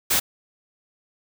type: noise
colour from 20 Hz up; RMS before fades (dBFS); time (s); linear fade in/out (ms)
white; -20; 0.1-0.2; 10
effects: none